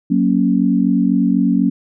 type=chord; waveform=sine; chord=F# major; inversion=none; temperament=equal; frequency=185 / 233.1 / 277.2 Hz; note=F#3 / A#3 / C#4; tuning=0 / 0 / 0 cents; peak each=-16 dBFS; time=0.1-1.7 s; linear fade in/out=10 ms; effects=none